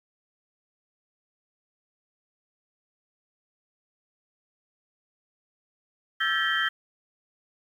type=tone cluster; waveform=sine; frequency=1327 / 1581 / 1734 / 1913 / 3136 Hz; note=E6 / G6 / A6 / A#6 / G7; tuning=+11 / +14 / -26 / +44 / 0 cents; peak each=-29 dBFS; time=6.2-6.69 s; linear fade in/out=10 ms; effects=tanh soft clip ceiling -12 dBFS + 9-bit